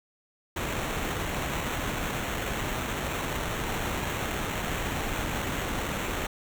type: noise with sample-and-hold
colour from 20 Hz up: pink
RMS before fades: -31 dBFS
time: 0.56-6.27 s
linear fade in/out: 5 ms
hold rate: 4900 Hz
effects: none